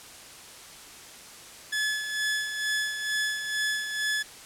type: tone with tremolo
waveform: sawtooth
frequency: 1715 Hz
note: A6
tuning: 45 cents flat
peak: -21 dBFS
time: 1.72-4.23 s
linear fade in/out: 10 ms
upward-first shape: sine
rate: 2.2 Hz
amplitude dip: 55%
effects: white hiss -46 dBFS RMS until 4.45 s + low-pass 10000 Hz 12 dB/octave